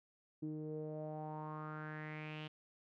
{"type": "tone with low-pass filter sweep", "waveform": "sawtooth", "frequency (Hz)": 153.8, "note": "D#3", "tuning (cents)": -20, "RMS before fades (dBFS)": -45, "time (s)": [0.42, 2.48], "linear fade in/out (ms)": 10, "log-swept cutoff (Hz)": [320, 3100], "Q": 5, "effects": []}